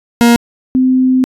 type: tone pair in turn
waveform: 40% pulse / sine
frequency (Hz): 235.9 / 257.7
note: A#3 / C4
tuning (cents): +21 / -26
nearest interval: major second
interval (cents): 153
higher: second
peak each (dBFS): -4 / -7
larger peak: first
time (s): 0.21-0.36 / 0.75-1.24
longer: second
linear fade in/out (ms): 0
effects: resampled to 32000 Hz